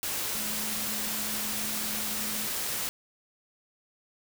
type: tone in noise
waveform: sine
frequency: 214.1 Hz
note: A3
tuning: 47 cents flat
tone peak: -41 dBFS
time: 0.35-2.47 s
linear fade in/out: 0 ms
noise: white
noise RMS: -32 dBFS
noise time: 0.03-2.89 s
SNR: -12 dB
effects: none